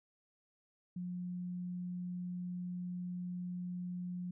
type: tone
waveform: sine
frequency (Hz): 178.8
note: F3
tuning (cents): +41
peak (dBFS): -38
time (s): 0.96-4.31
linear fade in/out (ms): 5
effects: none